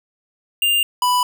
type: tone pair in turn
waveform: square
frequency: 2800 / 989.9 Hz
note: F7 / B5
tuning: +4 / +4 cents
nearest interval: octave + tritone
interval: 1800 cents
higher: first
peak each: -15 dBFS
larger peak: neither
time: 0.62-0.83 / 1.02-1.23 s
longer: neither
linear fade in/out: 2 ms
effects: none